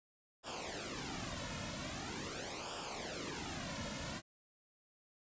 pink noise with flanger, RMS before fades -43 dBFS, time 0.43-4.22 s, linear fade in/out 50 ms, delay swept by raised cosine 0.48 to 2.58 ms, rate 0.43 Hz, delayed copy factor -0.8, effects resampled to 16000 Hz

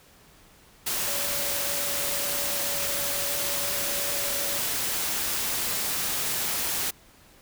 sine tone in noise, 569 Hz, C#5, 45 cents sharp, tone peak -37 dBFS, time 1.07-4.59 s, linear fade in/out 10 ms, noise white, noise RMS -28 dBFS, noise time 0.86-6.91 s, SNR -12 dB, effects pink hiss -55 dBFS RMS until 7.41 s

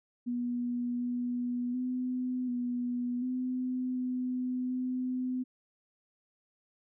sine tone with pitch steps, 243 / 244.6 / 252.4 / 244.7 / 253.8 / 252.2 / 253.9 Hz, B3 / B3 / B3 / B3 / B3 / B3 / B3, -28 / -16 / +38 / -16 / +47 / +36 / +48 cents, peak -30 dBFS, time 0.26-5.44 s, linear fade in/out 20 ms, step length 740 ms, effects none

